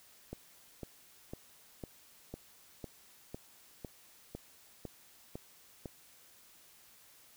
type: click train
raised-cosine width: 2 ms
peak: -28 dBFS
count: 12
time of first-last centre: 0.33-5.858 s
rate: 1.99 Hz
effects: white hiss -61 dBFS RMS until 7.36 s